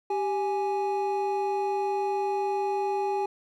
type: tone pair together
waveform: triangle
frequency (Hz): 392 / 830.6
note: G4 / G#5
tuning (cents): 0 / 0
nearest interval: octave + minor second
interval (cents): 1300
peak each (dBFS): -26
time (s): 0.1-3.26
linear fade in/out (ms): 5
effects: none